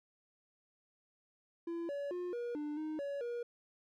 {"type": "tone with pitch steps", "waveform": "triangle", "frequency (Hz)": [337.7, 568, 356.5, 478.3, 297.3, 310.1, 564, 477.1], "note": ["E4", "C#5", "F4", "A#4", "D4", "D#4", "C#5", "A#4"], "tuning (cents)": [42, 42, 36, 44, 21, -6, 30, 40], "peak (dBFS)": -35, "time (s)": [1.67, 3.43], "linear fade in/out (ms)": 5, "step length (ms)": 220, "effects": []}